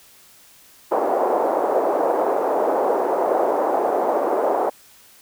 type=band-pass noise; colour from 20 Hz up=white; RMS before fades=-20 dBFS; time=0.91-4.7 s; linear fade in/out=10 ms; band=370 to 790 Hz; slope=24 dB/octave; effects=white hiss -50 dBFS RMS until 5.21 s